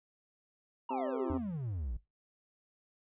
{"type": "exponential sweep", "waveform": "triangle", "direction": "down", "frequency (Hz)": [963, 51.2], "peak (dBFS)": -33, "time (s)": [0.89, 1.97], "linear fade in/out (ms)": 5}
{"type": "harmonic tone", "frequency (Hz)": 131, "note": "C3", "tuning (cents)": 2, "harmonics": [2, 3, 4, 5, 6, 7, 8, 9, 10], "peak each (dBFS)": [-38, -42, -44, -46, -48, -49, -50, -51, -52], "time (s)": [0.9, 1.38], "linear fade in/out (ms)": 10}
{"type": "tone with exponential decay", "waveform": "sine", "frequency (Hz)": 84, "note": "E2", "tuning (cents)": 33, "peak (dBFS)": -34, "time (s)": [1.3, 1.68], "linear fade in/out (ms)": 0, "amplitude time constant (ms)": 82}
{"effects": ["noise-tail reverb RT60 0.2 s tail -17 dB re dry", "resampled to 8000 Hz"]}